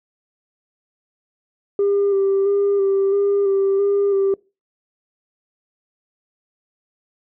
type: tone with vibrato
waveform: sine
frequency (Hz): 396.5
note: G4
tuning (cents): +20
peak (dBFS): -13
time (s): 1.79-4.34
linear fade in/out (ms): 2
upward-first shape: square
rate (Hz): 1.5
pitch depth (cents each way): 22
effects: noise-tail reverb RT60 0.3 s tail -25 dB re dry + tanh soft clip ceiling -12 dBFS